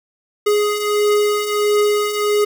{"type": "beating tone pair", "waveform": "square", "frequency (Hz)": [415.3, 416.8], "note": ["G#4", "G#4"], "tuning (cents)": [0, 6], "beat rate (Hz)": 1.5, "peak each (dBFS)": [-22, -16], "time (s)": [0.46, 2.45], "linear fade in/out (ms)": 10, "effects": []}